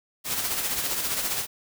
white noise with tremolo, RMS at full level -26 dBFS, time 0.24-1.47 s, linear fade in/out 50 ms, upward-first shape sine, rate 15 Hz, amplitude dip 45%, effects none

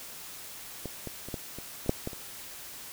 clicks, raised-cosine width 2 ms, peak -22 / -23 / -27 / -20 / -27 / -29 / -10 / -19 / -29 dBFS, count 9, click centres 0.857 / 1.073 / 1.286 / 1.342 / 1.586 / 1.862 / 1.894 / 2.074 / 2.132 s, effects white hiss -44 dBFS RMS until 2.92 s

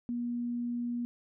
sine tone, 240 Hz, B3, 49 cents flat, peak -31 dBFS, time 0.09-1.05 s, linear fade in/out 0 ms, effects none

